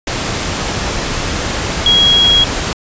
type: tone in noise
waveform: sine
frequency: 3300 Hz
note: G#7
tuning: 12 cents flat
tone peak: -7 dBFS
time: 1.86-2.44 s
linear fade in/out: 2 ms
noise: pink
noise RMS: -18 dBFS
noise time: 0.07-2.73 s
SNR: +8 dB
effects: resampled to 16000 Hz